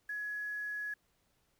sine tone with quantisation, 1683 Hz, G#6, 23 cents sharp, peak -36 dBFS, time 0.09-0.94 s, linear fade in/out 5 ms, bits 10, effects pink hiss -75 dBFS RMS until 1.59 s

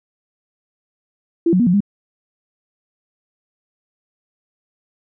sine tone with pitch steps, 336 / 183.4 / 240.5 / 177.4 / 202.9 Hz, E4 / F#3 / B3 / F3 / G#3, +33 / -15 / -46 / +27 / -40 cents, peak -11 dBFS, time 1.46-1.805 s, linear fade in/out 5 ms, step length 69 ms, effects none

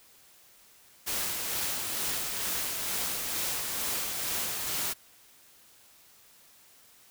white noise with tremolo, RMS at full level -31 dBFS, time 1.06-4.94 s, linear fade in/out 20 ms, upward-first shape sine, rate 2.2 Hz, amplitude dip 30%, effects white hiss -58 dBFS RMS until 7.1 s

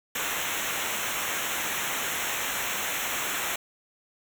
pink noise with comb filter, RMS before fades -30 dBFS, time 0.15-3.56 s, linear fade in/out 5 ms, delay 0.21 ms, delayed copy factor -0.95, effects none

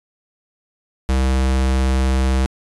square tone, 65.41 Hz, C2, in tune, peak -15 dBFS, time 1.09-2.46 s, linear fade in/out 0 ms, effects resampled to 24000 Hz

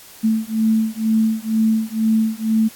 sine beating tone pair, 220 / 222.1 Hz, A3 / A3, 0 / +16 cents, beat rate 2.1 Hz, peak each -18 dBFS, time 0.23-2.69 s, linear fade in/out 20 ms, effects white hiss -42 dBFS RMS until 2.75 s + AAC 64 kbps

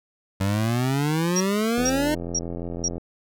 25% pulse exponential sweep, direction up, 95 to 309.5 Hz, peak -17 dBFS, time 0.4-2.15 s, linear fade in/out 10 ms
sine tone bursts, 5660 Hz, F8, 22 cents sharp, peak -21 dBFS, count 4, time 1.36-2.882 s, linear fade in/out 2 ms, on 43 ms, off 450 ms
click train, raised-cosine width 2 ms, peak -19 dBFS, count 104, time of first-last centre 1.78-2.98 s, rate 85.8 Hz
effects none

